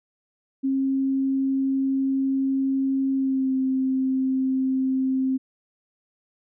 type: tone with pitch glide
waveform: sine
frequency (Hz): 268.8 to 262.8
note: C4 to C4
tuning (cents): +47 to +8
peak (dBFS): -20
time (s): 0.63-5.38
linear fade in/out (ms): 20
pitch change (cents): -39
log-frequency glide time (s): 3.14-3.54
effects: none